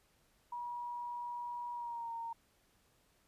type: tone with pitch glide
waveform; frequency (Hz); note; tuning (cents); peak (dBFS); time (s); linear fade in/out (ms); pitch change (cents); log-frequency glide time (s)
sine; 962 to 922.3; B5 to A#5; -46 to -19; -39; 0.52-2.33; 5; -73; 1.73-2.12
effects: pink hiss -72 dBFS RMS until 3.27 s + resampled to 32000 Hz